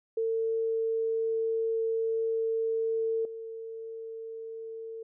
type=tone with level steps; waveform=sine; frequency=450.3 Hz; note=A4; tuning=40 cents sharp; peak=-26 / -37 dBFS; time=0.17-5.03 s; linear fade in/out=5 ms; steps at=3.25 s; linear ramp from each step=2 ms; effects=none